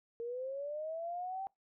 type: linear sweep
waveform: sine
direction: up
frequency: 459.3 to 784 Hz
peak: -37 dBFS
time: 0.2-1.47 s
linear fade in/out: 0 ms
effects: noise-tail reverb RT60 0.2 s tail -25 dB re dry